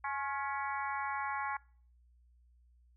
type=harmonic tone with a mistuned harmonic; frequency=280 Hz; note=C#4; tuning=18 cents sharp; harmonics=3 / 4 / 5 / 6 / 7 / 8; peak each=-38 / -39 / -44 / -43 / -45 / -47 dBFS; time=0.04-1.57 s; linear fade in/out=5 ms; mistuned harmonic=4; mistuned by=-50 cents; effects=noise-tail reverb RT60 0.5 s tail -24 dB re dry + added 60 Hz sine -62 dBFS peak until 2.96 s